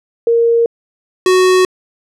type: tone pair in turn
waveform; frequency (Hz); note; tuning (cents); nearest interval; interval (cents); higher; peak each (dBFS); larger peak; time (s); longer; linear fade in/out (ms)
sine / square; 465.2 / 370; A#4 / F#4; -4 / 0; major third; 396; first; -8 / -8; neither; 0.27-0.66 / 1.26-1.65; neither; 2
effects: low-pass 9000 Hz 12 dB/octave